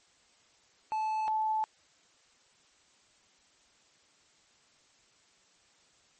triangle / sine tone pair in turn, 870 / 870 Hz, A5 / A5, -20 / -20 cents, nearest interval unison, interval 0 cents, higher neither, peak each -27 dBFS, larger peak neither, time 0.92-1.28 / 1.28-1.64 s, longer neither, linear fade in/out 0 ms, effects white hiss -65 dBFS RMS until 6.19 s + MP3 32 kbps

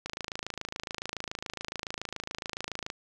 click train, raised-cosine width 0.2 ms, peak -17 dBFS, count 78, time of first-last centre 0.06-2.901 s, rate 27.1 Hz, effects none

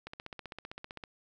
click train, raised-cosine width 0.3 ms, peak -26 dBFS, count 16, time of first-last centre 0.07-1.038 s, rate 15.5 Hz, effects none

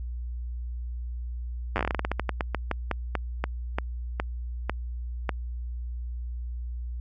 slowing click train, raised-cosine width 0.5 ms, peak -11 dBFS, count 25, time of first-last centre 1.76-5.292 s, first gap 9 ms, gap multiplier 1.2, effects added 60 Hz sine -31 dBFS peak until 7 s

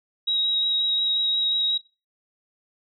sine tone with vibrato, 3818 Hz, A#7, 41 cents sharp, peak -20 dBFS, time 0.27-1.78 s, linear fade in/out 10 ms, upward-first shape triangle, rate 5.6 Hz, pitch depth 14 cents each way, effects noise-tail reverb RT60 0.3 s tail -22 dB re dry

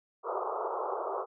pink band-pass noise, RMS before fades -34 dBFS, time 0.23-1.26 s, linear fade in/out 50 ms, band 370 to 1300 Hz, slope 96 dB/octave, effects none

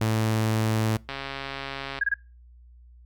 sawtooth tone, 110.2 Hz, A2, 3 cents sharp, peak -18 dBFS, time 0.01-0.97 s, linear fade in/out 5 ms
click train, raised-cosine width 0.3 ms, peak -17 dBFS, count 124, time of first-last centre 1.09-1.988 s, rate 137 Hz
sine tone bursts, 1636 Hz, G#6, 26 cents flat, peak -20 dBFS, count 3, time 2.01-2.141 s, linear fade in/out 5 ms, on 27 ms, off 25 ms
effects noise-tail reverb RT60 0.3 s tail -23 dB re dry + added 60 Hz sine -48 dBFS peak until 3.05 s

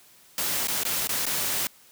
white noise with dropouts, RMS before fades -27 dBFS, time 0.38-1.67 s, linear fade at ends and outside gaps 1 ms, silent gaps 0.672-0.683 / 0.834-0.851 / 1.072-1.092 / 1.255-1.265 s, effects white hiss -55 dBFS RMS until 1.91 s + high-pass 60 Hz 12 dB/octave

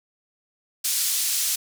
pink band-pass noise, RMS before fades -24 dBFS, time 0.84-1.56 s, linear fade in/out 10 ms, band 5300 to 16000 Hz, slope 12 dB/octave, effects none

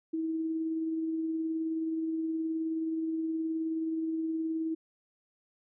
sine tone with tremolo, 322.2 Hz, E4, 39 cents flat, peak -28 dBFS, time 0.13-4.75 s, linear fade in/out 10 ms, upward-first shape triangle, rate 19 Hz, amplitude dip 30%, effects none

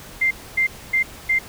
sine tone bursts, 2093 Hz, C7, in tune, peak -15 dBFS, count 4, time 0.21-1.39 s, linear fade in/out 10 ms, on 100 ms, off 260 ms, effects pink hiss -40 dBFS RMS until 1.48 s

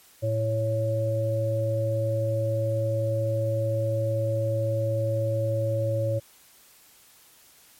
harmonic tone, 111.1 Hz, A2, 17 cents sharp, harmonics 1 / 3 / 5, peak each -25 / -37 / -26 dBFS, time 0.22-6.2 s, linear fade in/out 20 ms, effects white hiss -55 dBFS RMS until 7.79 s + MP3 64 kbps

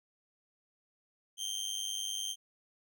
25% pulse tone with amplitude modulation, 3155 Hz, G7, 10 cents sharp, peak -28 dBFS, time 1.37-2.36 s, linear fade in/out 50 ms, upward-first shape sine, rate 100 Hz, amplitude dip 80%, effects none

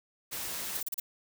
white noise, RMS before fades -37 dBFS, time 0.31-0.82 s, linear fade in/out 20 ms
violet noise bursts, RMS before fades -33 dBFS, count 5, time 0.75-1 s, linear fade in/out 5 ms, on 22 ms, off 35 ms
effects none

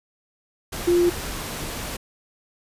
sine tone in noise, 349.2 Hz, F4, in tune, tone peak -15 dBFS, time 0.87-1.1 s, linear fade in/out 10 ms, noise pink, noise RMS -31 dBFS, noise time 0.72-1.97 s, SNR +13 dB, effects resampled to 32000 Hz

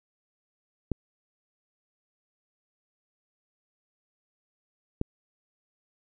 clicks, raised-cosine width 3 ms, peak -14 dBFS, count 2, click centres 0.917 / 5.014 s, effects none

